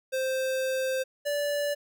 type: tone pair in turn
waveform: square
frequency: 523.3 / 580.6 Hz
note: C5 / D5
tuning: 0 / -20 cents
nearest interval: major second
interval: 180 cents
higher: second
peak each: -27 dBFS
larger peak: neither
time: 0.12-1.04 / 1.25-1.75 s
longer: first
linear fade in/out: 20 ms
effects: none